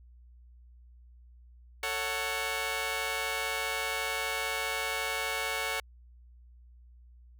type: chord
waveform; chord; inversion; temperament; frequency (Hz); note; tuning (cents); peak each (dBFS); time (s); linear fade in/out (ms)
10% pulse; F# minor; first; just; 444 / 555 / 740; A4 / C#5 / F#5; +16 / +2 / 0; -28; 1.83-5.8; 2
effects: added 60 Hz sine -52 dBFS peak until 7.39 s